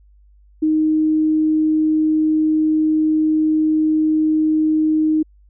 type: tone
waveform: sine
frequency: 311.3 Hz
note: D#4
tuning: 1 cent sharp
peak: -13 dBFS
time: 0.62-5.23 s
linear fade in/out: 10 ms
effects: added 50 Hz sine -47 dBFS peak until 5.49 s